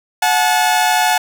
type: tone pair together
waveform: sawtooth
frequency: 729.7 / 863 Hz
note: F#5 / A5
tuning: -24 / -34 cents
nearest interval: minor third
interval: 290 cents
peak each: -11 dBFS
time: 0.22-1.18 s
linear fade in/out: 5 ms
effects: none